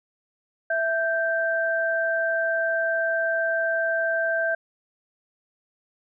sine tone pair together, 659.3 / 1567 Hz, E5 / G6, 0 / -1 cents, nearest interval octave + minor third, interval 1499 cents, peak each -24 dBFS, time 0.7-4.55 s, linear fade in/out 5 ms, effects none

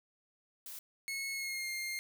blue noise, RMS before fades -46 dBFS, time 0.66-0.79 s, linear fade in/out 2 ms
sawtooth tone with pitch glide, 2185 to 2118 Hz, C#7 to C7, -26 to +21 cents, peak -33 dBFS, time 1.08-1.99 s, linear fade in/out 0 ms, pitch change -53 cents, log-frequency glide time 1.33-1.69 s
effects none

